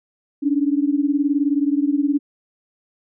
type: beating tone pair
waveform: sine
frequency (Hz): 280.3 / 299.3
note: C#4 / D4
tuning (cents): +19 / +33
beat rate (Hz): 19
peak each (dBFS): -18 / -20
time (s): 0.42-2.19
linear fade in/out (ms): 20
effects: none